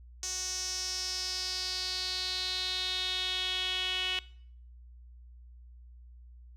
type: tone with band-pass filter sweep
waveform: sawtooth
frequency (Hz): 370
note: F#4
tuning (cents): 0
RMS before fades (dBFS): -34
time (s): 0.23-4.19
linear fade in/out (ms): 0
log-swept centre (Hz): 6200 to 3000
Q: 5.3
effects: noise-tail reverb RT60 0.6 s tail -21 dB re dry + added 60 Hz sine -49 dBFS peak until 6.56 s